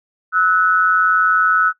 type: tone pair together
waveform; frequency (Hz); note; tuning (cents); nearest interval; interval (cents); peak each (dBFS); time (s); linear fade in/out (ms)
sine; 1300 / 1480.3; E6 / F#6; -24 / 0; major second; 224; -14; 0.32-1.73; 50
effects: noise-tail reverb RT60 0.1 s tail -18 dB re dry